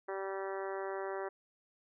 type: harmonic tone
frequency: 193.7 Hz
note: G3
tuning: 20 cents flat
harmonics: 2 / 3 / 4 / 5 / 6 / 7 / 8 / 9 / 10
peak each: -39 / -43 / -45 / -47 / -49 / -50 / -51 / -52 / -53 dBFS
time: 0.08-1.29 s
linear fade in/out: 10 ms
effects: none